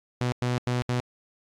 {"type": "tone bursts at uneven times", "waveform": "sawtooth", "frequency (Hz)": 123.47, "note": "B2", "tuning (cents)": 0, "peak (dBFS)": -20, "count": 4, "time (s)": [[0.21, 0.32], [0.42, 0.58], [0.67, 0.82], [0.89, 1]], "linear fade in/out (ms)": 0, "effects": ["low-pass 7000 Hz 12 dB/octave", "AAC 64 kbps"]}